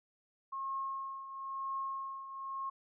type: tone with tremolo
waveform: sine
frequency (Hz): 1080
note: C#6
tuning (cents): -45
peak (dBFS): -34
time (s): 0.52-2.7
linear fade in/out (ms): 10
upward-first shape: triangle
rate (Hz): 1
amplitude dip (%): 70
effects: none